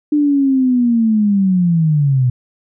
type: linear sweep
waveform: sine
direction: down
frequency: 300 to 122.2 Hz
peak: -10 dBFS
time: 0.12-2.3 s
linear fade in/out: 5 ms
effects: none